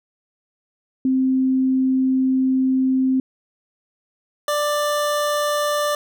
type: tone pair in turn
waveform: sine / 25% pulse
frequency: 261.4 / 590.2 Hz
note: C4 / D5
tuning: -1 / +8 cents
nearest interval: octave + major second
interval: 1409 cents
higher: second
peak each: -15 dBFS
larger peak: neither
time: 1.05-3.2 / 4.48-5.95 s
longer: first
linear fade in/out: 2 ms
effects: none